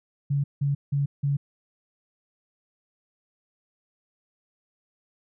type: tone bursts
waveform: sine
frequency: 141.3 Hz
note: C#3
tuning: 34 cents sharp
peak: -21 dBFS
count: 4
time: 0.3-1.37 s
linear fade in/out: 10 ms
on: 140 ms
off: 170 ms
effects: none